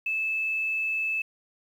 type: tone with quantisation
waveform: sine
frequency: 2619 Hz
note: E7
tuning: 12 cents flat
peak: -25 dBFS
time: 0.06-1.22 s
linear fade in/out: 5 ms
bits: 9
effects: none